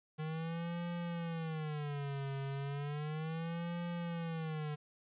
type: tone with vibrato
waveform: square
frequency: 153.9 Hz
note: D#3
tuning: 19 cents flat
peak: -38 dBFS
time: 0.18-4.76 s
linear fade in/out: 20 ms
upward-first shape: sine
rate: 0.34 Hz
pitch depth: 200 cents each way
effects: resampled to 8000 Hz + 11-bit